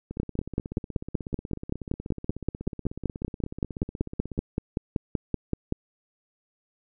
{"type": "two click trains", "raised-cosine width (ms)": 3, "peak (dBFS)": [-12, -22], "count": [30, 71], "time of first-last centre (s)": [[0.2, 5.724], [0.11, 4.378]], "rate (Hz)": [5.25, 16.4], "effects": []}